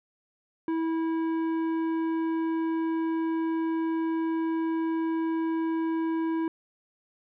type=tone with tanh clipping; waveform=sine; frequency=325.7 Hz; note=E4; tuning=21 cents flat; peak=-27 dBFS; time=0.68-6.48 s; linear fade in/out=2 ms; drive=11 dB; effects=none